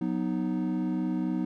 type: chord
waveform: triangle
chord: B major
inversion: second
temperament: equal with one note detuned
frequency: 183.3 / 246.9 / 311.1 Hz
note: F#3 / B3 / D#4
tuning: -16 / 0 / 0 cents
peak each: -29 dBFS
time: 0.01-1.45 s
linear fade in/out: 5 ms
effects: none